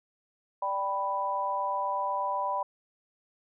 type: chord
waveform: sine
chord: G major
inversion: second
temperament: equal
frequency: 587.3 / 784 / 987.8 Hz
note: D5 / G5 / B5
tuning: 0 / 0 / 0 cents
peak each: -35 / -34 / -29 dBFS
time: 0.62-2.63 s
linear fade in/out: 5 ms
effects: none